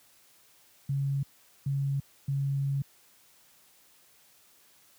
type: tone bursts at uneven times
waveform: sine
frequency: 138.59 Hz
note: C#3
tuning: in tune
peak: -26 dBFS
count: 3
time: 0.89-1.23 / 1.66-2 / 2.28-2.82 s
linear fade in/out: 5 ms
effects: white hiss -61 dBFS RMS until 4.98 s + high-pass 60 Hz 12 dB/octave